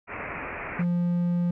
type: low-pass noise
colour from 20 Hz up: white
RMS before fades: -35 dBFS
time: 0.07-0.85 s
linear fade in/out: 50 ms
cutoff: 2500 Hz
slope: 96 dB/octave
type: tone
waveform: triangle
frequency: 174.61 Hz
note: F3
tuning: in tune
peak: -20 dBFS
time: 0.79-1.51 s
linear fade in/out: 5 ms
effects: none